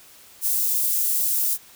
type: high-pass noise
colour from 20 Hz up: white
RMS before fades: -22 dBFS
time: 0.41-1.58 s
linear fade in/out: 50 ms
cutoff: 9800 Hz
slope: 12 dB/octave
effects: white hiss -49 dBFS RMS until 1.75 s